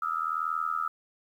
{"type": "tone with amplitude modulation", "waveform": "sine", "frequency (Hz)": 1290, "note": "E6", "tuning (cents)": -38, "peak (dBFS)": -23, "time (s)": [0.02, 0.88], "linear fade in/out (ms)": 5, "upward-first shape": "sine", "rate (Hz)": 81, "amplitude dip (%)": 100, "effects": ["10-bit"]}